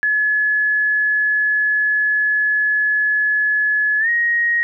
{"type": "tone with pitch glide", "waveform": "sine", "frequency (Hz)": [1705, 1880.9], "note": ["G#6", "A#6"], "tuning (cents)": [45, 15], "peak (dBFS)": -14, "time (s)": [0.03, 4.63], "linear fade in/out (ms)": 0, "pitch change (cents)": 170, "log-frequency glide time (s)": [3.99, 4.09], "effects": []}